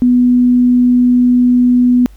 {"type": "tone", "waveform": "sine", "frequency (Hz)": 246.9, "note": "B3", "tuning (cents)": 0, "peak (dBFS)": -6, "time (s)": [0.02, 2.06], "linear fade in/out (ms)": 0, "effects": ["added 50 Hz sine -35 dBFS peak until 2.16 s", "pink hiss -51 dBFS RMS until 2.16 s"]}